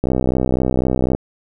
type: click train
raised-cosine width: 2 ms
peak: -4 dBFS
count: 72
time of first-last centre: 0.04-1.149 s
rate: 64 Hz
effects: none